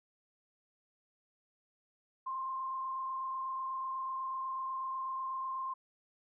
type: tone with frequency modulation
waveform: sine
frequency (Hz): 1054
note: C6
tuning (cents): +12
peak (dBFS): -35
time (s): 2.26-5.74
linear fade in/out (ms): 10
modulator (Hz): 28.1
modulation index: 0.59
effects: none